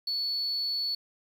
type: tone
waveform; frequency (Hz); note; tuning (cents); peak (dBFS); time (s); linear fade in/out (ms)
triangle; 4430; C#8; -2; -25; 0.07-0.95; 5
effects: tanh soft clip ceiling -25 dBFS + 9-bit